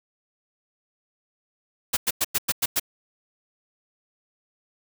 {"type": "noise bursts", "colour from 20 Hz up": "white", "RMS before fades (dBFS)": -22, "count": 7, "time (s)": [1.93, 2.798], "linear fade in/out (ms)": 10, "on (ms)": 40, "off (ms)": 98, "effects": []}